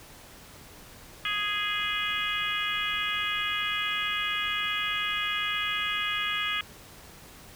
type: harmonic tone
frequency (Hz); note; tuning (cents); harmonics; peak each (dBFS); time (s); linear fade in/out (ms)
415.3; G#4; 0; 3 / 4 / 5 / 6 / 7 / 8; -34 / -34 / -34 / -34 / -34 / -34; 1.25-6.61; 2
effects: pink hiss -49 dBFS RMS until 7.55 s